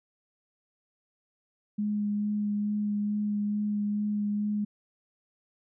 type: tone with vibrato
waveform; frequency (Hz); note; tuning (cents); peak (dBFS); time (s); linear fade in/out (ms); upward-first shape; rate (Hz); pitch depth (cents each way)
sine; 207.7; G#3; 0; -26; 1.78-4.65; 10; sine; 2.3; 12
effects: none